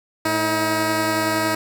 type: tone pair together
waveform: 10% pulse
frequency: 109.8 / 318.6 Hz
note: A2 / D#4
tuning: -3 / +41 cents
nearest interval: octave + tritone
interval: 1844 cents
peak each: -19 / -11 dBFS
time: 0.25-1.55 s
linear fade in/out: 5 ms
effects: none